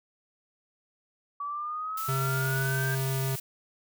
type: exponential sweep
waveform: sine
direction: up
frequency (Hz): 1140 to 1593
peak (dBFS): -31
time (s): 1.4-2.95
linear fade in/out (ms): 5
type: noise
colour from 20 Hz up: blue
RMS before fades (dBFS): -38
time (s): 1.97-3.4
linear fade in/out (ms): 5
type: tone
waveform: square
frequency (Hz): 133.5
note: C3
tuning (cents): +35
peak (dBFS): -28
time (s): 2.08-3.36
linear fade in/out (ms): 10
effects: none